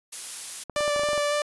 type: noise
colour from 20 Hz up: blue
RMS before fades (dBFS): -33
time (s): 0.12-0.64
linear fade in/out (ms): 10
type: clicks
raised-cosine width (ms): 1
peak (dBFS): -22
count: 10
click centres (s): 0.697 / 0.763 / 0.807 / 0.879 / 0.962 / 0.995 / 1.035 / 1.088 / 1.132 / 1.178
type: tone with vibrato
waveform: sawtooth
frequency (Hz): 587.3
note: D5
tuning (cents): 0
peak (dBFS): -19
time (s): 0.76-1.42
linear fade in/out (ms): 2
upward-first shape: square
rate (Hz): 3.6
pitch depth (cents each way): 9
effects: resampled to 24000 Hz